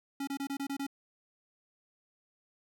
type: tone bursts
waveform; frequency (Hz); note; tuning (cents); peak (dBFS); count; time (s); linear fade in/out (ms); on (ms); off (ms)
square; 277.2; C#4; 0; -34; 7; 0.2-0.867; 5; 73; 26
effects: none